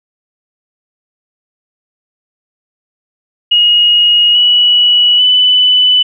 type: tone with pitch steps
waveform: sine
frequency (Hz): 2881 / 2936 / 2993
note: F#7 / F#7 / F#7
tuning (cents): -47 / -14 / +19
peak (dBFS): -5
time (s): 3.51-6.03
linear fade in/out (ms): 10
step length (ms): 840
effects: none